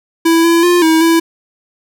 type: tone with pitch steps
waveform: square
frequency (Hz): 330.4 / 336.1 / 351.7 / 321.3 / 330.6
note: E4 / E4 / F4 / E4 / E4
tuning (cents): +4 / +34 / +12 / -44 / +5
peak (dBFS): -8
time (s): 0.25-1.2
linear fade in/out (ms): 10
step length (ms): 190
effects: none